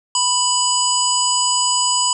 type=harmonic tone; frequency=990 Hz; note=B5; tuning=4 cents sharp; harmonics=1 / 3 / 5 / 7 / 8; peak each=-20 / -22 / -22 / -23 / -20 dBFS; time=0.15-2.13 s; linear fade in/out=2 ms; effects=none